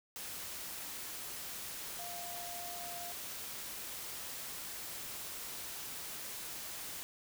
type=tone in noise; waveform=sine; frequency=698.5 Hz; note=F5; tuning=in tune; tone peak=-46 dBFS; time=1.99-3.12 s; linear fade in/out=0 ms; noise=white; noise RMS=-44 dBFS; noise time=0.16-7.03 s; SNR=-5 dB; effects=none